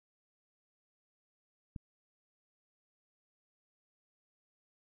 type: click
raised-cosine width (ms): 5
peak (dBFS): -29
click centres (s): 1.762
effects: none